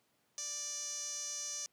sawtooth tone with band-pass filter, 587.3 Hz, D5, in tune, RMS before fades -41 dBFS, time 0.38-1.66 s, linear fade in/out 0 ms, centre 6100 Hz, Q 9.9, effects pink hiss -75 dBFS RMS until 1.72 s + high-pass 150 Hz 12 dB/octave

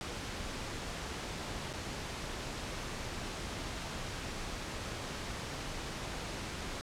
pink noise with dropouts, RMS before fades -40 dBFS, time 0.01-6.81 s, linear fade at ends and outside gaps 0 ms, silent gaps 1.73-1.736 s, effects low-pass 7000 Hz 12 dB/octave

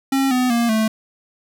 square tone with pitch steps, 270 / 251.9 / 235 / 219.3 Hz, C#4 / B3 / A#3 / A3, -45 / +34 / +14 / -6 cents, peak -16 dBFS, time 0.12-0.88 s, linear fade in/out 5 ms, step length 190 ms, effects none

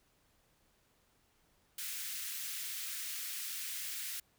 white high-pass noise, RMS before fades -41 dBFS, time 1.78-4.2 s, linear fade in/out 5 ms, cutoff 1600 Hz, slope 24 dB/octave, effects pink hiss -72 dBFS RMS until 4.38 s

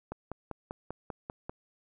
click train, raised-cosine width 1 ms, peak -23 dBFS, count 8, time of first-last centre 0.12-1.495 s, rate 5.09 Hz, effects none

